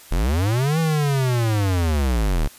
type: linear two-way sweep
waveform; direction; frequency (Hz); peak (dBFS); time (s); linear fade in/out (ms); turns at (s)
square; up then down; 34.11 to 164.81 to 34.11; -18; 0.11-2.48; 10; 0.79
effects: white hiss -45 dBFS RMS until 2.58 s + resampled to 32000 Hz